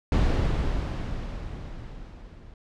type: noise with level ramp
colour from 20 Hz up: brown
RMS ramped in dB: -20 to -47 dBFS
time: 0.12-2.54 s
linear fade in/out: 2 ms
effects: low-pass 5000 Hz 12 dB/octave